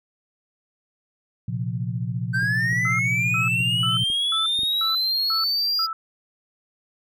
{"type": "chord", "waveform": "sine", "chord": "Bb suspended second", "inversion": "none", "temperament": "just", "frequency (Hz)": [116.54, 131.11, 174.81], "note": ["Bb2", "C3", "F3"], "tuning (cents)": [0, 4, 2], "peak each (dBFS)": [-27, -29, -30], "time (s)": [1.48, 4.04], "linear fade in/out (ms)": 5}
{"type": "linear sweep", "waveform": "triangle", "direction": "up", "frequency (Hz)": [1528, 4900], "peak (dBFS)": -19, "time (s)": [2.33, 5.87], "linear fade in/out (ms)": 20}
{"type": "clicks", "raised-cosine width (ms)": 3, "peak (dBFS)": -27, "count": 6, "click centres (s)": [2.43, 2.729, 3.604, 4.101, 4.591, 4.633]}
{"type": "tone bursts", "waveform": "sine", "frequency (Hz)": 1318.5, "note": "E6", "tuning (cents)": 0, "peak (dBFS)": -26, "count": 7, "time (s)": [2.85, 5.93], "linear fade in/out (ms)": 2, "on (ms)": 140, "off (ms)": 350}
{"effects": []}